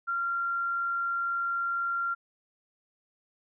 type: tone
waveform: sine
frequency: 1381 Hz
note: F6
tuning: 20 cents flat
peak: -27 dBFS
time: 0.07-2.15 s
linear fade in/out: 20 ms
effects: none